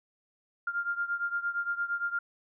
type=beating tone pair; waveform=sine; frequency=1396.9 / 1405.6 Hz; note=F6 / F6; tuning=0 / +11 cents; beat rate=8.7 Hz; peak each=-31 / -34 dBFS; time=0.67-2.19 s; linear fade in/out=5 ms; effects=none